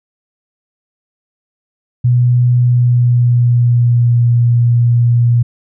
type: tone with pitch glide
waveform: sine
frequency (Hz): 122.8 to 119.37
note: B2 to A#2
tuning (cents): -9 to +42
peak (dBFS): -7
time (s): 2.04-5.43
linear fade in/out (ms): 10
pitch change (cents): -49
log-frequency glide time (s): 2.6-4.21
effects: none